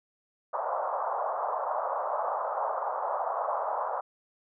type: band-pass noise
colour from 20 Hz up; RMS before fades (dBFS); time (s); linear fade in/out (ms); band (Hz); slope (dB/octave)
pink; -31; 0.53-4.01; 10; 560 to 1200; 48
effects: none